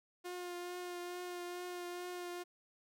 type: tone with vibrato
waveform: sawtooth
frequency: 355.2 Hz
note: F4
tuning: 29 cents sharp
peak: -38 dBFS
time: 0.24-2.44 s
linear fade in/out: 20 ms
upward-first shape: triangle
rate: 2.3 Hz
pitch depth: 20 cents each way
effects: none